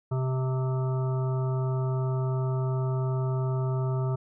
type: harmonic tone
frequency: 130.2 Hz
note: C3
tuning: 8 cents flat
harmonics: 1 / 3 / 5 / 7 / 9 / 10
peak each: -25 / -35 / -39 / -42 / -44 / -45 dBFS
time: 0.11-4.16 s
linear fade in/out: 10 ms
effects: none